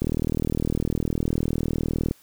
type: click train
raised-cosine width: 3 ms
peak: -11 dBFS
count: 84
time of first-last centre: 0.02-2.111 s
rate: 39.7 Hz
effects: white hiss -56 dBFS RMS until 2.22 s